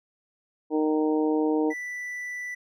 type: harmonic tone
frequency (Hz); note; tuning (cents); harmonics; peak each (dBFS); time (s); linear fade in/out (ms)
154.5; D#3; -12; 2 / 3 / 4 / 5 / 6; -23 / -26 / -36 / -35 / -36; 0.7-1.74; 50
type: tone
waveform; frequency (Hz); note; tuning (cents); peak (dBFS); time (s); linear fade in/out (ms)
triangle; 1975.5; B6; 0; -30; 1.7-2.55; 10
effects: none